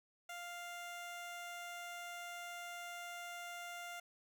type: tone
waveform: 15% pulse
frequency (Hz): 698.5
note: F5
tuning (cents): 0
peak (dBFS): -39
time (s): 0.29-4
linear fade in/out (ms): 5
effects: none